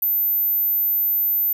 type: tone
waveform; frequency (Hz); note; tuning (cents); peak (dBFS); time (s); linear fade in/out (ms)
sine; 14200; A9; +15; -17; 0.02-1.53; 5
effects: none